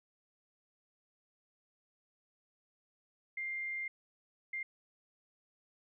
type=tone bursts at uneven times; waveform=sine; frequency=2100 Hz; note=C7; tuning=6 cents sharp; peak=-36 dBFS; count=2; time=3.37-3.88 / 4.53-4.63 s; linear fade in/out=5 ms; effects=none